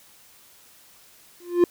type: tone with exponential growth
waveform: triangle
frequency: 350 Hz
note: F4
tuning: 4 cents sharp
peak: -8 dBFS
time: 1.4-1.64 s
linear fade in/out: 2 ms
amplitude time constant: 52 ms
effects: white hiss -53 dBFS RMS until 1.7 s